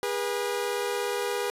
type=tone pair together; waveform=sawtooth; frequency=407.7 / 484.8 Hz; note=G#4 / B4; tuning=-32 / -32 cents; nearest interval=minor third; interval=300 cents; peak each=-26 dBFS; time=0.03-1.5 s; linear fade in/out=0 ms; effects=resampled to 32000 Hz + 8-bit